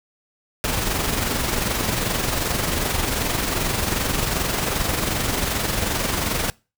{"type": "noise with amplitude modulation", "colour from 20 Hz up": "pink", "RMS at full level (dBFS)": -21, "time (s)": [0.64, 6.5], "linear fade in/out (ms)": 0, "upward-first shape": "sine", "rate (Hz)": 22.6, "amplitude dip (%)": 45, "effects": ["noise-tail reverb RT60 0.3 s tail -24 dB re dry"]}